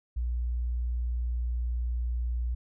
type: tone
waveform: sine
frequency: 59.9 Hz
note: A#1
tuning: 48 cents sharp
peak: -27 dBFS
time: 0.16-2.55 s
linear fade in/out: 10 ms
effects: none